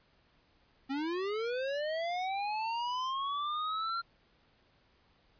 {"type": "linear sweep", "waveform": "square", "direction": "up", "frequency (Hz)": [262.6, 1384], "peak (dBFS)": -33, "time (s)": [0.89, 4.02], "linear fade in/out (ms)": 20, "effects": ["pink hiss -68 dBFS RMS until 5.39 s", "resampled to 11025 Hz"]}